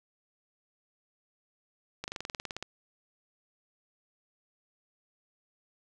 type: slowing click train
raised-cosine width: 0.2 ms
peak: -19 dBFS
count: 13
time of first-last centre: 2.04-2.626 s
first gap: 39 ms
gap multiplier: 1.04
effects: none